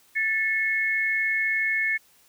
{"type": "tone pair together", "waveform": "sine", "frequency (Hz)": [1764, 2183], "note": ["A6", "C#7"], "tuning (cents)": [4, -27], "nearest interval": "major third", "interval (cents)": 369, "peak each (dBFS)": [-25, -24], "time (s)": [0.15, 1.98], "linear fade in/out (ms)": 20, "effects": ["white hiss -59 dBFS RMS until 2.28 s"]}